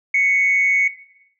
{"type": "tone pair together", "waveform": "sine", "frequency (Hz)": [2029, 2217], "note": ["B6", "C#7"], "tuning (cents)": [46, 0], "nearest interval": "major second", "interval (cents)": 154, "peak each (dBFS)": [-23, -13], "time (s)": [0.14, 0.88], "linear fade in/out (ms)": 5, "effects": ["noise-tail reverb RT60 0.8 s tail -17 dB re dry", "tanh soft clip ceiling -8 dBFS"]}